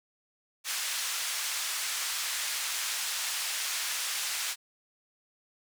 white band-pass noise, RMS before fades -33 dBFS, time 0.64-4.56 s, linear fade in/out 50 ms, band 1200 to 8400 Hz, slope 12 dB/octave, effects none

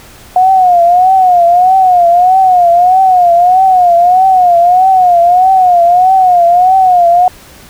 sine tone with vibrato, 724 Hz, F#5, 38 cents flat, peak -3 dBFS, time 0.36-7.28 s, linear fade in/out 2 ms, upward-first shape triangle, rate 1.6 Hz, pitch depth 110 cents each way, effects pink hiss -36 dBFS RMS until 7.69 s

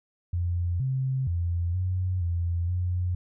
sine tone with pitch steps, 87.4 / 131.8 / 86.2 / 91.9 / 85.9 / 89.6 Hz, F2 / C3 / F2 / F#2 / F2 / F2, +2 / +13 / -22 / -11 / -28 / +45 cents, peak -24 dBFS, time 0.33-3.15 s, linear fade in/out 5 ms, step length 470 ms, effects none

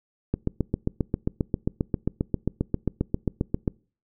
click train, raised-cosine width 3 ms, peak -10 dBFS, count 26, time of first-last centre 0.34-3.678 s, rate 7.49 Hz, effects noise-tail reverb RT60 0.4 s tail -25 dB re dry

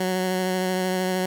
15% pulse tone with vibrato, 185 Hz, F#3, in tune, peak -16 dBFS, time 0-1.26 s, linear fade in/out 5 ms, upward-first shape sine, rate 13 Hz, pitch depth 16 cents each way, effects none

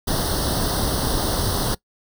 pink noise with comb filter, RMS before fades -22 dBFS, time 0.07-1.75 s, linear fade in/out 10 ms, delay 0.21 ms, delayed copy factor +0.95, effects noise-tail reverb RT60 0.1 s tail -22 dB re dry

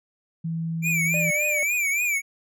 sine tone with pitch glide, 164.2 to 165.53 Hz, E3 to E3, -6 to +8 cents, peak -25 dBFS, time 0.44-1.31 s, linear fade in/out 10 ms, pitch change +14 cents, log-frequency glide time 1.04-1.16 s
square tone with vibrato, 2340 Hz, D7, 7 cents flat, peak -22 dBFS, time 0.82-2.22 s, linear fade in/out 50 ms, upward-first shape triangle, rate 3.5 Hz, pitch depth 120 cents each way
triangle tone, 596 Hz, D5, 25 cents sharp, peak -27 dBFS, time 1.14-1.63 s, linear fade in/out 0 ms
effects none

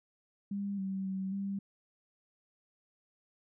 sine tone with pitch steps, 200.3 / 192.3 / 190.8 / 197.4 Hz, G3 / G3 / G3 / G3, +38 / -33 / -47 / +12 cents, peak -33 dBFS, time 0.51-1.59 s, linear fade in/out 5 ms, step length 270 ms, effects none

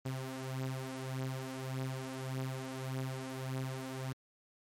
sawtooth beating tone pair, 130.81 / 132.51 Hz, C3 / C3, 0 / +22 cents, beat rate 1.7 Hz, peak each -35 / -38 dBFS, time 0.05-4.13 s, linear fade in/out 10 ms, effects MP3 64 kbps

